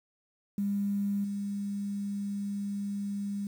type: tone with level steps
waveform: sine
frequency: 201.4 Hz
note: G3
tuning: 47 cents sharp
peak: -27 / -31 dBFS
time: 0.58-3.47 s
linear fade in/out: 2 ms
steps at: 1.24 s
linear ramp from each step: 5 ms
effects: 9-bit